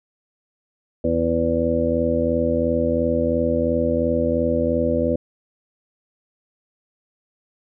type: harmonic tone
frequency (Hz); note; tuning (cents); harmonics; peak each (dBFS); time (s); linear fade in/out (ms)
82.9; E2; +10; 1 / 2 / 3 / 4 / 6 / 7; -27 / -30 / -23 / -26 / -22 / -24; 1.04-5.16; 5
effects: none